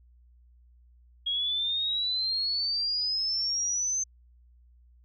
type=exponential sweep; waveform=sine; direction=up; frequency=3279 to 6272 Hz; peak=-26 dBFS; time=1.26-4.04 s; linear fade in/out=10 ms; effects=added 60 Hz sine -55 dBFS peak until 5.04 s